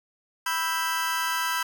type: chord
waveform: sawtooth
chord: E minor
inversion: second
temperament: just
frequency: 988.9 / 1318.5 / 1582.2 Hz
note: B5 / E6 / G6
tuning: +2 / 0 / +16 cents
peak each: -25 / -26 / -26 dBFS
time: 0.46-1.63 s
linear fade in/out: 5 ms
effects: none